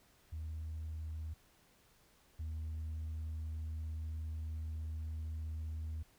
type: tone pair in turn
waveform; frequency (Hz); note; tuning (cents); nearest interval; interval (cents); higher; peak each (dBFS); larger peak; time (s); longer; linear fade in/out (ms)
sine; 78.9 / 78.9; D#2 / D#2; +25 / +25; unison; 0; neither; -38 / -36; second; 0.32-1.34 / 2.39-6.03; second; 10
effects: tanh soft clip ceiling -37 dBFS + pink hiss -68 dBFS RMS until 6.18 s